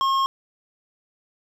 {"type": "tone with hard clipping", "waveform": "triangle", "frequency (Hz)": 1078, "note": "C#6", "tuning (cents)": -49, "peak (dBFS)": -20, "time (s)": [0.01, 0.26], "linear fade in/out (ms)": 0, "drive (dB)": 13, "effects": []}